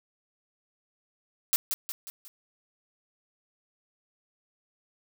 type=noise with echo; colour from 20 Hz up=blue; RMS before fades=-23 dBFS; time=1.53-1.56 s; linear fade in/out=0 ms; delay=180 ms; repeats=4; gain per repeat=-6 dB; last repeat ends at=2.28 s; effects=none